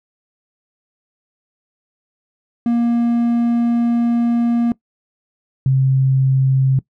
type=tone pair in turn; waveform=triangle / sine; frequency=235.8 / 133.03 Hz; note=A#3 / C3; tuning=+20 / +29 cents; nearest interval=minor seventh; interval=991 cents; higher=first; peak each=-11 dBFS; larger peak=neither; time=2.66-4.72 / 5.66-6.79 s; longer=first; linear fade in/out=2 ms; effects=noise-tail reverb RT60 0.1 s tail -20 dB re dry